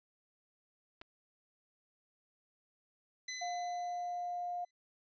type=clicks; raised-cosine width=0.3 ms; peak=-34 dBFS; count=2; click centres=1.014 / 1.017 s
type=tone with exponential decay; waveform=15% pulse; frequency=2016 Hz; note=B6; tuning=35 cents sharp; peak=-32 dBFS; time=3.28-4.71 s; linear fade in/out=5 ms; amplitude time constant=310 ms
type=tone; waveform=sine; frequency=708 Hz; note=F5; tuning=23 cents sharp; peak=-36 dBFS; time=3.41-4.65 s; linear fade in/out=10 ms
effects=resampled to 16000 Hz